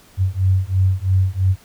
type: beating tone pair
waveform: sine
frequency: 92.8 / 95.8 Hz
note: F#2 / G2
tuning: +6 / -39 cents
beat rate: 3 Hz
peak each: -17 dBFS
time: 0.17-1.56 s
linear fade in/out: 50 ms
effects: pink hiss -49 dBFS RMS until 1.64 s